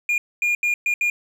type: tone bursts at uneven times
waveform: triangle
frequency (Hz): 2422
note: D#7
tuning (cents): -47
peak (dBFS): -16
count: 5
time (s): 0.09-0.18 / 0.42-0.55 / 0.63-0.74 / 0.86-0.94 / 1.01-1.1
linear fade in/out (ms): 2
effects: none